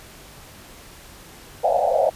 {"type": "band-pass noise", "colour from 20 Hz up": "pink", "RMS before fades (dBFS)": -19, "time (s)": [1.63, 2.1], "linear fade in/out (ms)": 10, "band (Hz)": [510, 810], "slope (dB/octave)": 96, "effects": ["pink hiss -44 dBFS RMS until 2.15 s", "resampled to 32000 Hz"]}